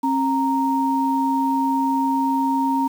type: tone pair together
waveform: sine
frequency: 269.2 / 930 Hz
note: C4 / A#5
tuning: +49 / -4 cents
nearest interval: octave + major sixth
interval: 2147 cents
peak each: -20 dBFS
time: 0.03-2.88 s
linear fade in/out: 10 ms
effects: 7-bit